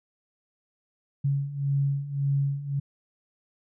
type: beating tone pair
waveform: sine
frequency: 138.59 / 140.39 Hz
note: C#3 / C#3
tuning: 0 / +22 cents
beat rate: 1.8 Hz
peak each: -29 / -25 dBFS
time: 1.24-2.8 s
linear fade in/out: 10 ms
effects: none

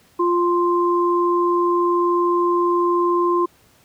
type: tone pair together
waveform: sine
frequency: 349.2 / 1046.5 Hz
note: F4 / C6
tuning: 0 / 0 cents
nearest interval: octave + perfect fifth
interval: 1900 cents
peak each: -17 / -19 dBFS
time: 0.19-3.46 s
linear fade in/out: 10 ms
effects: pink hiss -55 dBFS RMS until 3.84 s + high-pass 60 Hz 12 dB/octave

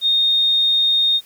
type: tone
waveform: sine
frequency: 3690 Hz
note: A#7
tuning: 18 cents flat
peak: -13 dBFS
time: 0.01-1.21 s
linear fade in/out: 50 ms
effects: white hiss -49 dBFS RMS until 1.25 s

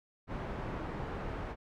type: low-pass noise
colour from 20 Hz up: pink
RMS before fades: -39 dBFS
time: 0.27-1.56 s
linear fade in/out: 50 ms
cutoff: 1400 Hz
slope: 12 dB/octave
effects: none

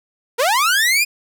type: linear sweep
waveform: sawtooth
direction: up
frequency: 440 to 2500 Hz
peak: -10 dBFS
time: 0.38-1.05 s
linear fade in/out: 20 ms
effects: none

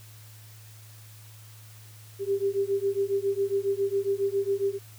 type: beating tone pair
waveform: sine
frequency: 392 / 399.3 Hz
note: G4 / G4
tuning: 0 / +32 cents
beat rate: 7.3 Hz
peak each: -27 dBFS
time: 2.19-4.79 s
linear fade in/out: 50 ms
effects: added 108 Hz sine -47 dBFS peak until 4.98 s + white hiss -53 dBFS RMS until 4.98 s

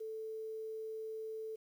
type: tone with quantisation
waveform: sine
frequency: 440 Hz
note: A4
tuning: in tune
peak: -40 dBFS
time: 0-1.56 s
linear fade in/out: 10 ms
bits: 11
effects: none

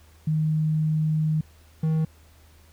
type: tone pair in turn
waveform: sine / triangle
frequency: 155.56 / 158.37 Hz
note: D#3 / D#3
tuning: 0 / +31 cents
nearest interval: unison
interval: 31 cents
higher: second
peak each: -20 / -18 dBFS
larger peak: second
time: 0.27-1.41 / 1.83-2.05 s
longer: first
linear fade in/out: 5 ms
effects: added 78 Hz sine -52 dBFS peak until 2.72 s + pink hiss -58 dBFS RMS until 2.72 s

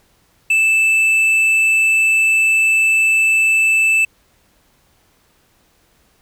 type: tone with tanh clipping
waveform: sine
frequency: 2637 Hz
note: E7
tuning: in tune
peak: -12 dBFS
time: 0.5-4.05 s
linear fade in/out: 5 ms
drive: 6 dB
effects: pink hiss -57 dBFS RMS until 6.21 s

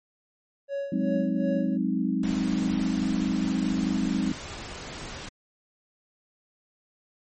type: tone with tremolo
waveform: triangle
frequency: 558 Hz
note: C#5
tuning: 11 cents sharp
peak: -25 dBFS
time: 0.68-1.78 s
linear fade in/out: 50 ms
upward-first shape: sine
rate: 2.7 Hz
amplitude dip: 80%
type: chord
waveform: sine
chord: Ab dominant seventh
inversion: third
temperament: equal with one note detuned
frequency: 182.98 / 207.7 / 261.6 / 311.1 Hz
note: Gb3 / Ab3 / C4 / Eb4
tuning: -19 / 0 / 0 / 0 cents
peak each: -29 / -28 / -28 / -31 dBFS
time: 0.92-4.32 s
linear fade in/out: 5 ms
type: noise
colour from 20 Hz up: pink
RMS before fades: -38 dBFS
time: 2.23-5.29 s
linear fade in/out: 5 ms
effects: MP3 32 kbps

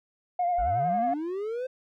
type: tone with vibrato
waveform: sine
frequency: 706 Hz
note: F5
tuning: 19 cents sharp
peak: -22 dBFS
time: 0.39-1.14 s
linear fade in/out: 5 ms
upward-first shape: sine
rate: 11 Hz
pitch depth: 41 cents each way
type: linear sweep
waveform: triangle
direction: up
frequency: 34.65 to 524 Hz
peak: -27 dBFS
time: 0.58-1.67 s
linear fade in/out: 10 ms
effects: tanh soft clip ceiling -19 dBFS

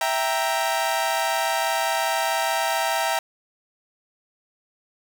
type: chord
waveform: sawtooth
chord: E diminished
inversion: none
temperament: equal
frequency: 659.3 / 784 / 932.3 Hz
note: E5 / G5 / Bb5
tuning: 0 / 0 / 0 cents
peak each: -22 dBFS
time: 0.01-3.19 s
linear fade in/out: 2 ms
effects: none

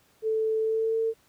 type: tone with pitch glide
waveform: sine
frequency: 440 to 449.5 Hz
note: A4 to A4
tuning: 0 to +37 cents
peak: -23 dBFS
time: 0.22-1.14 s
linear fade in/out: 50 ms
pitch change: +37 cents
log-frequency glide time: 0.6-0.97 s
effects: pink hiss -63 dBFS RMS until 1.28 s + high-pass 60 Hz 12 dB/octave

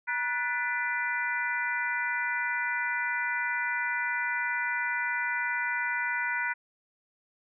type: tone cluster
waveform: sine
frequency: 957 / 1475 / 1753 / 1998 / 2381 Hz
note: A#5 / F#6 / A6 / B6 / D7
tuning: +45 / -6 / -7 / +20 / +23 cents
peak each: -35 / -31 / -38 / -32 / -38 dBFS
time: 0.07-6.54 s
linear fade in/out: 20 ms
effects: none

